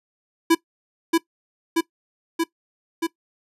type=tone with echo; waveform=square; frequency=331 Hz; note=E4; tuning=7 cents sharp; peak=-13 dBFS; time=0.5-0.55 s; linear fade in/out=10 ms; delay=630 ms; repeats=4; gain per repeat=-2 dB; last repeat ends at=3.07 s; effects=noise-tail reverb RT60 0.1 s tail -19 dB re dry + resampled to 32000 Hz